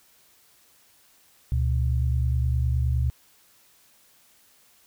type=tone pair together; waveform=sine; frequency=71.2 / 120.93 Hz; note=C#2 / B2; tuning=+47 / -36 cents; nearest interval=major sixth; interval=917 cents; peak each=-22 / -25 dBFS; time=1.52-3.1 s; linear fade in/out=0 ms; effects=white hiss -59 dBFS RMS until 4.86 s